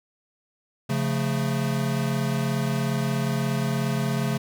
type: chord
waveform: square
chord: Db augmented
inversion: none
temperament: equal with one note detuned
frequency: 137.71 / 174.61 / 220 Hz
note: Db3 / F3 / A3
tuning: -11 / 0 / 0 cents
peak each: -26 / -31 / -29 dBFS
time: 0.89-4.38 s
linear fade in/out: 10 ms
effects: none